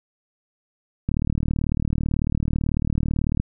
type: click train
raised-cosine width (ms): 5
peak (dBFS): -10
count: 89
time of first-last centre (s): 1.09-3.4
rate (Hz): 38.1
effects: none